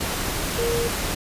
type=tone in noise; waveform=sine; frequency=468.6 Hz; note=A#4; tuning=9 cents sharp; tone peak=-22 dBFS; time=0.58-0.88 s; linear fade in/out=10 ms; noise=pink; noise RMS=-26 dBFS; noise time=0-1.15 s; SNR=+1 dB; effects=resampled to 32000 Hz